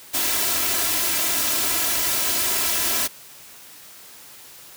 white noise with comb filter, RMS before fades -22 dBFS, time 0.13-3.08 s, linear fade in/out 20 ms, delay 3 ms, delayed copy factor +0.7, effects white hiss -44 dBFS RMS until 4.76 s + high-pass 60 Hz 12 dB/octave

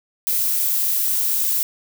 violet noise, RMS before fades -20 dBFS, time 0.27-1.63 s, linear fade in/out 0 ms, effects none

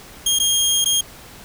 20% pulse tone with dropouts, 3238 Hz, G#7, 45 cents flat, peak -10 dBFS, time 0.26-1.01 s, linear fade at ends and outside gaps 5 ms, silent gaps 0.389-0.398 / 0.845-0.857 s, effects pink hiss -41 dBFS RMS until 1.44 s

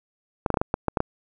clicks, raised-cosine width 1 ms, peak -7 dBFS, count 9, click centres 0.462 / 0.503 / 0.542 / 0.572 / 0.615 / 0.741 / 0.883 / 0.972 / 1.004 s, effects none

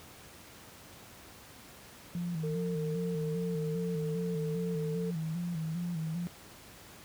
sine tone with vibrato, 166.7 Hz, E3, 20 cents sharp, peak -32 dBFS, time 2.15-6.27 s, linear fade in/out 0 ms, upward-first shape square, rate 2.5 Hz, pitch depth 75 cents each way
sine tone with pitch glide, 453.8 to 446.5 Hz, A#4 to A4, -47 to +25 cents, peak -35 dBFS, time 2.43-5.11 s, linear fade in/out 10 ms, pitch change -28 cents, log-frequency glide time 2.99-4.32 s
effects pink hiss -52 dBFS RMS until 7.04 s + high-pass 60 Hz 12 dB/octave

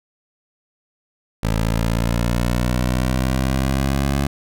15% pulse linear sweep, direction up, 54.2 to 70 Hz, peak -11 dBFS, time 1.43-4.27 s, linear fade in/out 5 ms, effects none

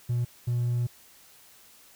triangle tone bursts at uneven times, 120.8 Hz, B2, 38 cents flat, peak -21 dBFS, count 2, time 0.09-0.25 / 0.47-0.87 s, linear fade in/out 10 ms, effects tanh soft clip ceiling -19 dBFS + white hiss -55 dBFS RMS until 1.95 s

